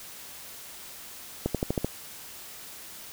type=accelerating click train; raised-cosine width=2 ms; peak=-12 dBFS; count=6; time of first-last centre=1.46-1.846 s; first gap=87 ms; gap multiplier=0.94; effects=white hiss -44 dBFS RMS until 3.12 s